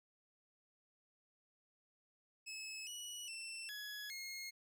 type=tone with pitch steps; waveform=20% pulse; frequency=2591 / 2931 / 2686 / 1684 / 2152 Hz; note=E7 / F#7 / E7 / G#6 / C7; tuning=-30 / -17 / +32 / +24 / +48 cents; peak=-40 dBFS; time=2.46-4.51 s; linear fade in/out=20 ms; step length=410 ms; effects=none